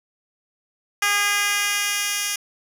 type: tone with high-pass filter sweep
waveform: 10% pulse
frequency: 408.2 Hz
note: G#4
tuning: 30 cents flat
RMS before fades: -22 dBFS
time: 1.02-2.36 s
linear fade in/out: 5 ms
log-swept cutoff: 1400 to 3600 Hz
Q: 0.8
effects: resampled to 32000 Hz + 7-bit